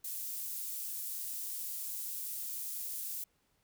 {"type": "high-pass noise", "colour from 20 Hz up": "pink", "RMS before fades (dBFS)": -40, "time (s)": [0.04, 3.24], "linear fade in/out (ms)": 5, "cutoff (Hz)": 12000, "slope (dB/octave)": 12, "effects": ["pink hiss -75 dBFS RMS until 3.63 s"]}